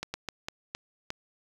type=slowing click train; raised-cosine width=0.2 ms; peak=-16 dBFS; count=6; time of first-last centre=0.03-1.104 s; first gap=110 ms; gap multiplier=1.34; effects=7-bit